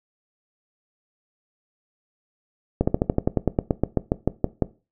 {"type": "slowing click train", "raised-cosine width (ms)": 2, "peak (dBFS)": -5, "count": 17, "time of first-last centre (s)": [2.81, 4.623], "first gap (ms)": 65, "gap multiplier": 1.07, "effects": ["noise-tail reverb RT60 0.3 s tail -18 dB re dry"]}